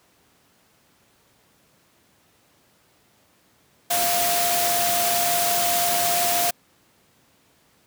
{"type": "tone in noise", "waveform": "sine", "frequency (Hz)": 698.5, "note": "F5", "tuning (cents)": 0, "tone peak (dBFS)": -23, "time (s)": [3.9, 6.51], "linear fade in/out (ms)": 10, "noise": "white", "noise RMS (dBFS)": -23, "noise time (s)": [3.9, 6.51], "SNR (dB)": -3, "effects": ["pink hiss -60 dBFS RMS until 7.86 s", "high-pass 100 Hz 12 dB/octave"]}